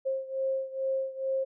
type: beating tone pair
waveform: sine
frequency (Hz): 532 / 534.3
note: C5 / C5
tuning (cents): +29 / +36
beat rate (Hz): 2.3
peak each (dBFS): -30 / -33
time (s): 0.05-1.45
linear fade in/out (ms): 20
effects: none